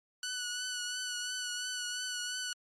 10% pulse tone with vibrato, 1480 Hz, F#6, in tune, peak -26 dBFS, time 0.23-2.53 s, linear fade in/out 2 ms, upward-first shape triangle, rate 2.9 Hz, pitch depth 32 cents each way, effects low-pass 9000 Hz 12 dB/octave + Opus 48 kbps

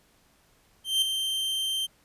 45% pulse tone with ADSR envelope, 3136 Hz, G7, in tune, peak -19 dBFS, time 0.84-1.87 s, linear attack 180 ms, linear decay 6 ms, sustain -7 dB, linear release 22 ms, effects pink hiss -63 dBFS RMS until 2.04 s + resampled to 32000 Hz

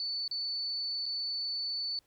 sine tone with dropouts, 4486 Hz, C#8, 20 cents sharp, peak -32 dBFS, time 0-1.99 s, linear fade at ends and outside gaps 1 ms, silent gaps 0.279-0.312 / 1.057-1.062 s, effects pink hiss -71 dBFS RMS until 2.06 s

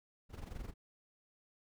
brown noise with amplitude modulation, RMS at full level -42 dBFS, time 0.29-0.74 s, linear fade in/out 50 ms, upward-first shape sine, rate 22.9 Hz, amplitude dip 75%, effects none

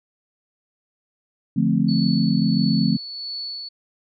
sine chord, D minor seventh, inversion none, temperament equal, 146.83 / 174.61 / 220 / 261.6 Hz, D3 / F3 / A3 / C4, 0 / 0 / 0 / 0 cents, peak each -24 / -21 / -20 / -23 dBFS, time 1.56-2.97 s, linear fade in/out 10 ms
sine tone with tremolo, 4435 Hz, C#8, in tune, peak -27 dBFS, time 1.88-3.69 s, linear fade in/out 10 ms, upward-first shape sine, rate 1.5 Hz, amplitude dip 40%
effects none

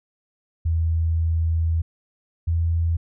sine tone pair in turn, 81.9 / 83.28 Hz, E2 / E2, -11 / +18 cents, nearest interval unison, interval 29 cents, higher second, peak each -18 dBFS, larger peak neither, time 0.65-1.82 / 2.47-2.97 s, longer first, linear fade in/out 10 ms, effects none

